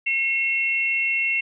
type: tone pair together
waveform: sine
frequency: 2164 / 2718 Hz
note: C#7 / F7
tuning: -42 / -48 cents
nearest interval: major third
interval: 394 cents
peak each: -23 / -22 dBFS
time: 0.06-1.41 s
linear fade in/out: 10 ms
effects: none